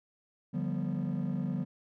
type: chord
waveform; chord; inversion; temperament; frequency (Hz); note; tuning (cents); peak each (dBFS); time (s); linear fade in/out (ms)
triangle; G dominant seventh; second; just; 147 / 176.4 / 196 / 245; D3 / F3 / G3 / B3; +2 / +18 / 0 / -14; -33 / -32 / -33 / -34; 0.53-1.65; 20
effects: tanh soft clip ceiling -24 dBFS